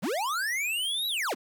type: linear two-way sweep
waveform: square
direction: up then down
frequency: 137.3 to 3955 to 137.3 Hz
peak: -28 dBFS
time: 0.02-1.35 s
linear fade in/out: 20 ms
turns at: 1.08 s
effects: 9-bit